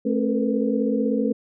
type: tone cluster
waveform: sine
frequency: 218.5 / 269.1 / 443.3 / 459 / 495.5 Hz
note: A3 / C4 / A4 / A#4 / B4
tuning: -12 / +49 / +13 / -27 / +6 cents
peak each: -23 / -24 / -31 / -29 / -27 dBFS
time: 0.05-1.33 s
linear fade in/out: 10 ms
effects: none